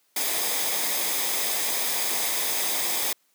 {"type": "noise with comb filter", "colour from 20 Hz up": "white", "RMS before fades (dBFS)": -26, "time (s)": [0.16, 3.13], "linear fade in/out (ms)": 5, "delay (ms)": 0.7, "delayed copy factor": -0.5, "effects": ["white hiss -67 dBFS RMS until 3.34 s", "high-pass 200 Hz 12 dB/octave"]}